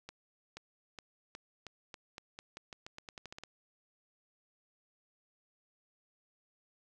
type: accelerating click train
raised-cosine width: 0.2 ms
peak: -28 dBFS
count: 18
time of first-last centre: 0.09-3.436 s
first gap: 480 ms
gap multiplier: 0.87
effects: none